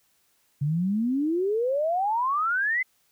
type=exponential sweep; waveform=sine; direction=up; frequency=138.59 to 2081 Hz; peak=-22 dBFS; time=0.61-2.83 s; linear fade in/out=10 ms; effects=white hiss -67 dBFS RMS until 3.11 s